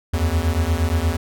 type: beating tone pair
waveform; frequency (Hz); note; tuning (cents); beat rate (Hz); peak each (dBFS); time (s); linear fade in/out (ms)
square; 77.78 / 86.28; D#2 / F2; 0 / -20; 8.5; -21; 0.13-1.17; 10
effects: none